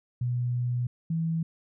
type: tone pair in turn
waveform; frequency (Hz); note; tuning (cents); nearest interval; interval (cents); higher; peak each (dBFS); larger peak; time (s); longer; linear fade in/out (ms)
sine; 122.6 / 163.65; B2 / E3; -12 / -12; perfect fourth; 500; second; -25; neither; 0.21-0.87 / 1.1-1.43; first; 5
effects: none